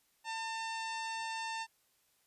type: harmonic tone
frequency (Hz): 899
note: A5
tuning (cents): +37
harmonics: 1 / 2 / 3 / 4 / 5 / 6 / 7 / 8 / 9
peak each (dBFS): -39 / -44 / -45 / -50 / -50 / -52 / -56 / -58 / -55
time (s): 0.24-1.67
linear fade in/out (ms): 50
effects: white hiss -73 dBFS RMS until 2.26 s + resampled to 32000 Hz